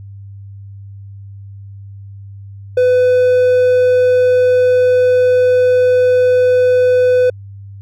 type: tone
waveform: triangle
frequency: 501 Hz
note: B4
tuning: 25 cents sharp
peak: -6 dBFS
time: 2.77-7.3 s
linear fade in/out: 5 ms
effects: added 99 Hz sine -30 dBFS peak until 7.81 s